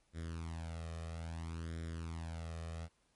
sawtooth tone with flanger, 82.4 Hz, E2, in tune, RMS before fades -43 dBFS, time 0.13-2.89 s, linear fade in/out 50 ms, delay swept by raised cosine 0.55 to 1.65 ms, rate 0.6 Hz, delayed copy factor +0.75, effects pink hiss -75 dBFS RMS until 3.15 s + MP3 48 kbps

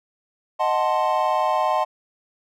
triangle chord, D# diminished seventh, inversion none, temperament equal, 622.3 / 740 / 880 / 1046.5 Hz, D#5 / F#5 / A5 / C6, 0 / 0 / 0 / 0 cents, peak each -22 dBFS, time 0.59-1.85 s, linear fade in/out 20 ms, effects none

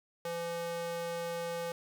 square tone with high-pass filter, 169.5 Hz, E3, 49 cents sharp, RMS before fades -37 dBFS, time 0.25-1.72 s, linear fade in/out 2 ms, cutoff 420 Hz, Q 2.1, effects 10-bit

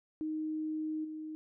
sine tone with level steps, 311.3 Hz, D#4, 1 cent sharp, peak -33 / -39 dBFS, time 0.21-1.35 s, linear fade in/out 0 ms, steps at 1.04 s, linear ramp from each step 10 ms, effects none

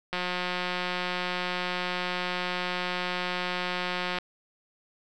click train, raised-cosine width 0.3 ms, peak -14 dBFS, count 731, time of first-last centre 0.13-4.186 s, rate 180 Hz, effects none

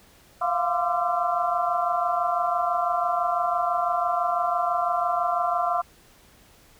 sine tone cluster, 681 / 707 / 1032 / 1178 / 1353 Hz, F5 / F5 / C6 / D6 / E6, -44 / +21 / -24 / +5 / +45 cents, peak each -30 / -25 / -29 / -28 / -30 dBFS, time 0.41-5.82 s, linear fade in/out 10 ms, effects pink hiss -55 dBFS RMS until 6.79 s

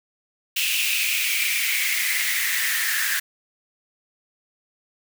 white noise with high-pass filter sweep, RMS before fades -23 dBFS, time 0.56-3.2 s, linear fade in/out 10 ms, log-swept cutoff 2700 to 1700 Hz, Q 6.6, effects none

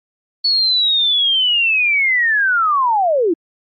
sine linear sweep, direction down, 4435 to 306.6 Hz, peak -12 dBFS, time 0.44-3.34 s, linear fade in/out 10 ms, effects AAC 64 kbps

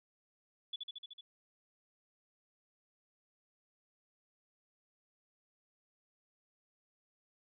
sine tone with echo, 3435 Hz, A7, 42 cents flat, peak -37 dBFS, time 0.73-0.76 s, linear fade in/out 5 ms, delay 75 ms, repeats 6, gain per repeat -2 dB, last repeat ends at 1.21 s, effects none

